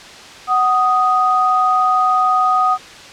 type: tone pair together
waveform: sine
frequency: 745.6 / 1244.5 Hz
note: F#5 / D#6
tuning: +13 / 0 cents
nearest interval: major sixth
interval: 887 cents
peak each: -16 / -13 dBFS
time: 0.47-2.78 s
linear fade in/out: 50 ms
effects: white hiss -36 dBFS RMS until 3.12 s + low-pass 5000 Hz 12 dB/octave

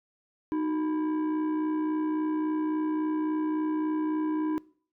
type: tone with frequency modulation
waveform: sine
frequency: 309.2 Hz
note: D#4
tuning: 11 cents flat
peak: -23 dBFS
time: 0.52-4.58 s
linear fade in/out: 0 ms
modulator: 682 Hz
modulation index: 0.47
effects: noise-tail reverb RT60 0.5 s tail -25 dB re dry + tanh soft clip ceiling -25 dBFS

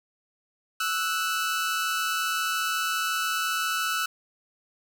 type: tone pair together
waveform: sawtooth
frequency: 1314.4 / 1480 Hz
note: E6 / F#6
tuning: -5 / 0 cents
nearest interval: major second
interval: 205 cents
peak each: -24 / -25 dBFS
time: 0.8-4.06 s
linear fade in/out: 5 ms
effects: none

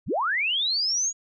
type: linear sweep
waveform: sine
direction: up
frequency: 37.81 to 6810 Hz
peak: -22 dBFS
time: 0.06-1.13 s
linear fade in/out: 50 ms
effects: none

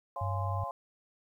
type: chord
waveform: sine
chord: Db major seventh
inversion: none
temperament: just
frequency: 554.4 / 693 / 831.5 / 1039.4 Hz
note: Db5 / F5 / Ab5 / C6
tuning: 0 / -14 / +2 / -12 cents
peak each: -43 / -40 / -41 / -38 dBFS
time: 0.16-0.71 s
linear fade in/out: 2 ms
type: tone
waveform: sine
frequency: 98 Hz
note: G2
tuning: in tune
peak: -31 dBFS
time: 0.21-0.64 s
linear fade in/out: 5 ms
effects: 11-bit

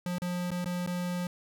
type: tone with dropouts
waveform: square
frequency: 177.8 Hz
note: F3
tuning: 31 cents sharp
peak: -31 dBFS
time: 0.06-1.27 s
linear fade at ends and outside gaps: 2 ms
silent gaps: 0.184-0.219 / 0.506-0.515 / 0.645-0.658 / 0.864-0.873 s
effects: none

